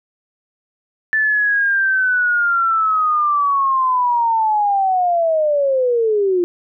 sine linear sweep, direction down, 1760 to 344.4 Hz, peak -13 dBFS, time 1.13-6.44 s, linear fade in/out 0 ms, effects none

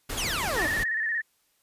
pink noise, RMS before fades -33 dBFS, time 0.09-0.84 s, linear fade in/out 10 ms
20% pulse exponential sweep, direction down, 3520 to 279.1 Hz, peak -23 dBFS, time 0.17-0.67 s, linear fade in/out 10 ms
sine tone with vibrato, 1809 Hz, A6, 48 cents sharp, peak -25 dBFS, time 0.56-1.22 s, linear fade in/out 20 ms, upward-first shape square, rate 17 Hz, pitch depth 55 cents each way
effects white hiss -69 dBFS RMS until 1.62 s + resampled to 32000 Hz

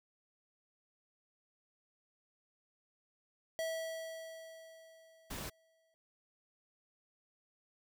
square tone with exponential decay, 650 Hz, E5, 24 cents flat, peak -35 dBFS, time 3.59-5.94 s, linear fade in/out 0 ms, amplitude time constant 510 ms
pink noise, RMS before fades -43 dBFS, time 5.3-5.5 s, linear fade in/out 10 ms
effects none

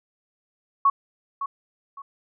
sine tone with echo, 1108.7 Hz, C#6, in tune, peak -14 dBFS, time 0.85-0.9 s, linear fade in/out 5 ms, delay 560 ms, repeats 2, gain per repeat -11 dB, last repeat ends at 2.02 s, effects none

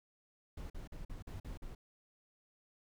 brown noise bursts, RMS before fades -45 dBFS, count 7, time 0.57-1.75 s, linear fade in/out 5 ms, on 130 ms, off 45 ms, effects none

